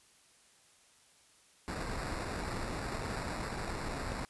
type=noise with sample-and-hold; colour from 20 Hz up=pink; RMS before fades=-38 dBFS; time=1.68-4.25 s; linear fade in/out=0 ms; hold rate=3150 Hz; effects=white hiss -64 dBFS RMS until 4.29 s + resampled to 24000 Hz